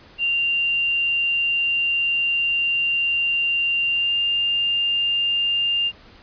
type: tone with pitch glide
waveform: sine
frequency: 2781 to 2800 Hz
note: F7 to F7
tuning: -8 to +4 cents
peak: -18 dBFS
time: 0.18-5.92 s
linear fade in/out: 50 ms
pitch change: +12 cents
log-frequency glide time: 3.89-4.13 s
effects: pink hiss -48 dBFS RMS until 6.22 s + resampled to 11025 Hz